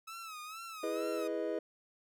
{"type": "tone with vibrato", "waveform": "sawtooth", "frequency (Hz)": 1289, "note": "E6", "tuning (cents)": -39, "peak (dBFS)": -40, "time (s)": [0.07, 1.28], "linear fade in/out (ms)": 10, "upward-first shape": "sine", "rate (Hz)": 2.2, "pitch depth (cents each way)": 93}
{"type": "chord", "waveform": "triangle", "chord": "E major seventh", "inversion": "none", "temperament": "equal", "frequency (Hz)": [329.6, 415.3, 493.9, 622.3], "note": ["E4", "G#4", "B4", "D#5"], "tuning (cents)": [0, 0, 0, 0], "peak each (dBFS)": -37, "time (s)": [0.83, 1.59], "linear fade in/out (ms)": 5}
{"effects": []}